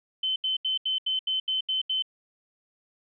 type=tone bursts; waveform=sine; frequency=3063 Hz; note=G7; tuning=41 cents flat; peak=-24 dBFS; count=9; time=0.23-2.024 s; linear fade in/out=5 ms; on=130 ms; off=78 ms; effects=none